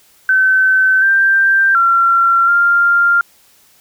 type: tone with pitch steps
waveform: sine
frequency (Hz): 1530 / 1576 / 1367 / 1395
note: G6 / G6 / F6 / F6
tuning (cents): -42 / +9 / -37 / -2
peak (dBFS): -8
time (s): 0.29-3.21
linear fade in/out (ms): 2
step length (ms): 730
effects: white hiss -50 dBFS RMS until 3.8 s